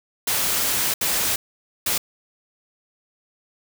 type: noise bursts at uneven times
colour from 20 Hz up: white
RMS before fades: -22 dBFS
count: 3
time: 0.27-0.94 / 1.01-1.36 / 1.86-1.98 s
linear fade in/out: 5 ms
effects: none